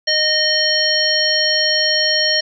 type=harmonic tone; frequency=616 Hz; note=D#5; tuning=17 cents flat; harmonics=1 / 3 / 5 / 7 / 9; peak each=-22 / -20 / -22 / -19 / -18 dBFS; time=0.07-2.41 s; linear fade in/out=10 ms; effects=none